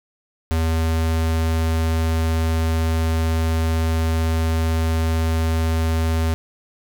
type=tone; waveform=square; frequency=81.1 Hz; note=E2; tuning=28 cents flat; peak=-18 dBFS; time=0.51-6.34 s; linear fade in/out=0 ms; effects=none